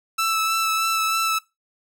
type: tone with vibrato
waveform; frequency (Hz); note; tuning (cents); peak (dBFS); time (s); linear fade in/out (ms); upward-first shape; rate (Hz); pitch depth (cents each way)
sawtooth; 1318.5; E6; 0; -16; 0.18-1.39; 10; sine; 3.2; 15
effects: noise-tail reverb RT60 0.2 s tail -18 dB re dry